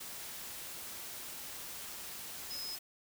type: tone in noise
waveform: sine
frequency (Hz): 5100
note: D#8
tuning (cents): +42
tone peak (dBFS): -40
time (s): 2.5-2.76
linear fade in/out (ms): 10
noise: white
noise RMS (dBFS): -45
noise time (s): 0-2.79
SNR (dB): +2
effects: none